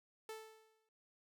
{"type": "tone with exponential decay", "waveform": "sawtooth", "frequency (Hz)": 439.5, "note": "A4", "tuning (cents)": -2, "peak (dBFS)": -40, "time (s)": [0.29, 0.89], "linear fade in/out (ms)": 2, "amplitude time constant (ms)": 130, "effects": []}